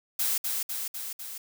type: noise with echo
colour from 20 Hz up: blue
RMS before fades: -27 dBFS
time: 0.19-0.38 s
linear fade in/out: 5 ms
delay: 250 ms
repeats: 4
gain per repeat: -3 dB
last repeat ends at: 1.38 s
effects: none